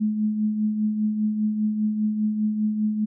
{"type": "tone with tremolo", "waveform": "sine", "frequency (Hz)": 213.5, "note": "G#3", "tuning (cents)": 48, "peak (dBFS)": -18, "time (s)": [0, 3.06], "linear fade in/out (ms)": 20, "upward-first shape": "triangle", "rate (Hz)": 5, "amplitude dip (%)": 55, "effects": []}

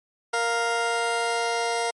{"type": "tone pair together", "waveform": "20% pulse", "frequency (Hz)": [466.2, 699.4], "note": ["A#4", "F5"], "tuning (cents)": [0, 2], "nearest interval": "perfect fifth", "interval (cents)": 702, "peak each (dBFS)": -21, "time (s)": [0.33, 1.91], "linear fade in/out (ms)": 10, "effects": ["MP3 48 kbps"]}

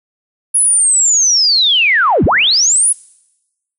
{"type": "linear two-way sweep", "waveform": "sine", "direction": "down then up", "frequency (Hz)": [10520, 49.56, 10520], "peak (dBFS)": -8, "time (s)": [0.54, 2.93], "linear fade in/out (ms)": 10, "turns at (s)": 2.25, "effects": ["noise-tail reverb RT60 1.0 s tail -25 dB re dry"]}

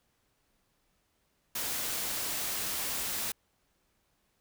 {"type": "noise", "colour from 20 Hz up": "white", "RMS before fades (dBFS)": -34, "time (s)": [1.55, 3.32], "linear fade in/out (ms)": 5, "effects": ["pink hiss -74 dBFS RMS until 4.4 s"]}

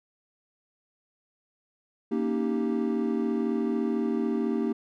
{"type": "chord", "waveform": "triangle", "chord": "Eb dominant seventh", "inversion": "second", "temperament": "equal", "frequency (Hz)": [233.1, 277.2, 311.1, 392], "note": ["Bb3", "Db4", "Eb4", "G4"], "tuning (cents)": [0, 0, 0, 0], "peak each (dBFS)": [-26, -31, -29, -29], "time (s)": [2.11, 4.73], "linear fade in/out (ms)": 10, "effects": []}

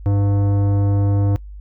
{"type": "tone with tanh clipping", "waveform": "sine", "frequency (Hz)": 100.4, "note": "G2", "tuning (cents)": 42, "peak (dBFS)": -16, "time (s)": [0.06, 1.36], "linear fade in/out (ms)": 0, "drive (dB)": 15, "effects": ["noise-tail reverb RT60 0.1 s tail -21 dB re dry", "added 50 Hz sine -32 dBFS peak until 1.6 s"]}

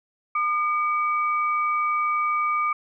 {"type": "tone pair together", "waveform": "sine", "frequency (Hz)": [1209.9, 2278], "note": ["D#6", "C#7"], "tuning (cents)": [-49, 47], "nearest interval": "major seventh", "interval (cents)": 1096, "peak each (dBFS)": [-21, -29], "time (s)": [0.35, 2.73], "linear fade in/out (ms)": 5, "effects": []}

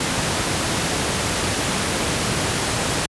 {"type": "noise", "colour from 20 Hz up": "pink", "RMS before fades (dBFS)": -21, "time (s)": [0, 3.06], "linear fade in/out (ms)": 5, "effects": ["high-pass 80 Hz 12 dB/octave", "resampled to 24000 Hz"]}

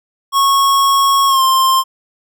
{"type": "tone with pitch glide", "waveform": "square", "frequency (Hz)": [1100, 1054], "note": ["C#6", "C6"], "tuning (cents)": [-14, 12], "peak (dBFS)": -10, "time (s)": [0.32, 1.84], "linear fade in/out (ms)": 50, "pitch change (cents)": -74, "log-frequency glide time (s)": [1.27, 1.42], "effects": []}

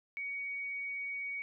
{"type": "tone", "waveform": "sine", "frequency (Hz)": 2246, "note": "C#7", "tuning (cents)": 22, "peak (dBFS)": -36, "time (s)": [0.17, 1.42], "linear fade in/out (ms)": 0, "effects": []}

